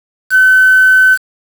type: tone with quantisation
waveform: sine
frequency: 1520 Hz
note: F#6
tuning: 46 cents sharp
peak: -4 dBFS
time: 0.3-1.18 s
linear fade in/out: 50 ms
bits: 4
effects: none